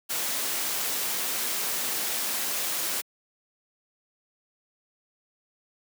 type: noise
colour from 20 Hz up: white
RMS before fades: -29 dBFS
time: 0.09-3.02 s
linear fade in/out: 20 ms
effects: high-pass 200 Hz 12 dB/octave